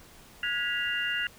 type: tone cluster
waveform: sine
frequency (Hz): 1444 / 1660 / 1950 / 2795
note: F#6 / G#6 / B6 / F7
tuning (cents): -43 / -1 / -23 / +1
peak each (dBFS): -33 / -34 / -34 / -31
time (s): 0.43-1.27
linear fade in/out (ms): 2
effects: pink hiss -53 dBFS RMS until 1.38 s